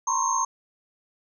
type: tone cluster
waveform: sine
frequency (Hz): 928 / 1033 / 1091 / 6380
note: A#5 / C6 / C#6 / G8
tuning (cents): -8 / -22 / -28 / +30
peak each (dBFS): -28 / -26 / -28 / -27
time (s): 0.07-0.45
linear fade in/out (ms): 5
effects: none